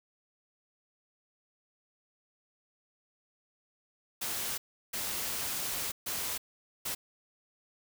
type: noise bursts at uneven times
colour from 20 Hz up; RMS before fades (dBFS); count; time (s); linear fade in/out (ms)
white; -35; 4; 4.21-4.58 / 4.93-5.92 / 6.06-6.38 / 6.85-6.95; 10
effects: none